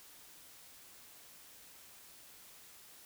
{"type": "silence", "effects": ["white hiss -57 dBFS RMS until 3.05 s"]}